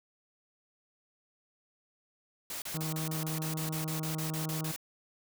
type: noise bursts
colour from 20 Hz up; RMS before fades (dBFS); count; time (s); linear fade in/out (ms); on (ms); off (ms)
white; -39; 15; 2.5-4.762; 2; 120; 33
type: harmonic tone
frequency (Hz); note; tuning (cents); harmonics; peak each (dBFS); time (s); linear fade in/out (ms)
157.5; D#3; +21; 1 / 2 / 3 / 4 / 5 / 6 / 7 / 8 / 9; -34 / -42 / -48 / -50 / -51 / -54 / -52 / -55 / -59; 2.74-4.72; 10
effects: none